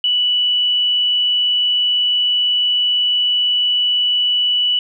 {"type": "tone", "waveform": "sine", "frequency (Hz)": 2958, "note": "F#7", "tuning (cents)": -1, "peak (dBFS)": -13, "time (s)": [0.04, 4.79], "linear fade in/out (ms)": 2, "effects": []}